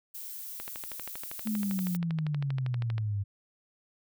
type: noise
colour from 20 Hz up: violet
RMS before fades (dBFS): -41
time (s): 0.14-1.97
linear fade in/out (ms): 10
type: click train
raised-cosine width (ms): 0.3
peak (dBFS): -24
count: 31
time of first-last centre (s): 0.6-2.981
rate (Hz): 12.6
type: exponential sweep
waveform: sine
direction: down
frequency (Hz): 220.6 to 98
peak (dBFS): -28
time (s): 1.45-3.24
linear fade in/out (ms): 20
effects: none